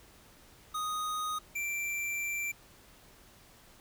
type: tone pair in turn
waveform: square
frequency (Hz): 1245 / 2350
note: D#6 / D7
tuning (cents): +1 / +1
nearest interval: major seventh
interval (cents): 1100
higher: second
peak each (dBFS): -33 / -33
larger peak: neither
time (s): 0.74-1.39 / 1.55-2.52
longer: second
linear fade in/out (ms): 10
effects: pink hiss -58 dBFS RMS until 3.8 s